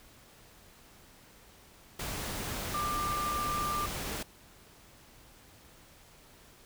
sine tone in noise, 1189 Hz, D6, 21 cents sharp, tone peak -31 dBFS, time 2.74-3.86 s, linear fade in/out 5 ms, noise pink, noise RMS -37 dBFS, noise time 1.99-4.23 s, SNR +3 dB, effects pink hiss -57 dBFS RMS until 6.65 s

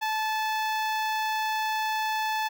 sawtooth tone with notch filter, 870 Hz, A5, 20 cents flat, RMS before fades -28 dBFS, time 0.01-2.49 s, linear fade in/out 20 ms, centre 9200 Hz, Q 0.71, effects none

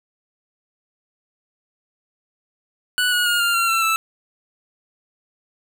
25% pulse tone with pitch steps, 1480 / 1452.1 / 1424.6 / 1397.7 / 1371.4 / 1345.5 / 1320.1 Hz, F#6 / F#6 / F6 / F6 / F6 / E6 / E6, 0 / -33 / +34 / +1 / -32 / +35 / +2 cents, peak -13 dBFS, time 2.98-3.96 s, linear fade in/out 0 ms, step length 140 ms, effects none

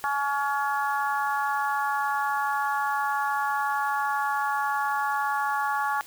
harmonic tone, 281.9 Hz, C#4, 29 cents sharp, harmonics 3 / 4 / 5 / 6, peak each -27 / -29 / -31 / -33 dBFS, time 0.04-6.01 s, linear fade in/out 0 ms, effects white hiss -48 dBFS RMS until 6.06 s

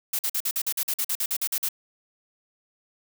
blue noise bursts, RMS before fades -26 dBFS, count 15, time 0.13-1.688 s, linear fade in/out 5 ms, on 60 ms, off 47 ms, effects none

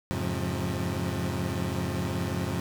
25% pulse tone cluster, 86.6 / 105.1 / 135.5 / 178.4 Hz, F2 / G#2 / C#3 / F3, -14 / +21 / -39 / +37 cents, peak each -30 dBFS, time 0.11-2.6 s, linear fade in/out 0 ms, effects none

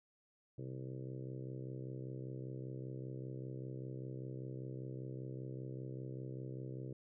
harmonic tone, 65.1 Hz, C2, 8 cents flat, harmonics 2 / 3 / 4 / 5 / 6 / 7 / 8 / 9, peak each -44 / -55 / -57 / -51 / -53 / -55 / -58 / -64 dBFS, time 0.58-6.93 s, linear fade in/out 5 ms, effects none

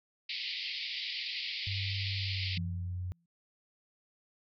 white band-pass noise, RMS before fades -38 dBFS, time 0.29-2.58 s, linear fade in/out 5 ms, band 2000 to 4900 Hz, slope 96 dB/octave
sine tone with pitch glide, 98 to 90.91 Hz, G2 to F#2, 0 to -30 cents, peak -34 dBFS, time 1.67-3.12 s, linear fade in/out 0 ms, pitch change -130 cents, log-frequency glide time 2.17-2.74 s
sine tone with exponential decay, 170 Hz, F3, 46 cents flat, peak -33 dBFS, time 2.57-3.26 s, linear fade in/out 5 ms, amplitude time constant 150 ms
effects none

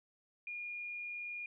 sine tone, 2427 Hz, D#7, 44 cents flat, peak -40 dBFS, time 0.47-1.46 s, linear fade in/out 2 ms, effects none

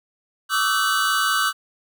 square tone cluster, 1139 / 1201 / 1306 / 1529 / 2948 Hz, C#6 / D6 / E6 / G6 / F#7, +47 / +38 / -17 / -44 / -7 cents, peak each -28 / -29 / -24 / -23 / -28 dBFS, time 0.49-1.53 s, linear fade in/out 50 ms, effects none

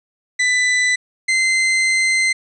40% pulse tone pair in turn, 1993 / 2071 Hz, B6 / C7, +15 / -18 cents, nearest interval minor second, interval 67 cents, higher second, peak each -13 dBFS, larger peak neither, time 0.39-0.96 / 1.28-2.33 s, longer second, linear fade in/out 10 ms, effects resampled to 22050 Hz

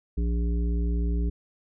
harmonic tone, 58.27 Hz, A#1, in tune, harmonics 1 / 3 / 5 / 7, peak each -23 / -33 / -37 / -40 dBFS, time 0.17-1.3 s, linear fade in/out 10 ms, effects none

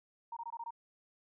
sine tone bursts, 930 Hz, A#5, 4 cents flat, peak -39 dBFS, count 6, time 0.32-0.707 s, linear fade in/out 5 ms, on 47 ms, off 21 ms, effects none

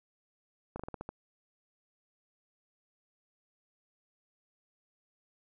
slowing click train, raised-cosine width 1 ms, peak -25 dBFS, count 7, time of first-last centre 0.76-1.09 s, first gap 35 ms, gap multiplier 1.18, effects none

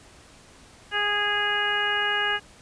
harmonic tone, 412.9 Hz, G#4, 10 cents flat, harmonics 1 / 2 / 3 / 4 / 5 / 6 / 7, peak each -34 / -31 / -32 / -25 / -34 / -36 / -28 dBFS, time 0.91-2.4 s, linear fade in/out 50 ms, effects pink hiss -51 dBFS RMS until 2.61 s + resampled to 22050 Hz

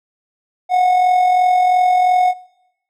triangle tone with amplitude modulation, 730 Hz, F#5, 24 cents flat, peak -7 dBFS, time 0.69-2.34 s, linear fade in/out 50 ms, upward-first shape sine, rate 42.9 Hz, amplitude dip 40%, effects noise-tail reverb RT60 0.9 s tail -20 dB re dry

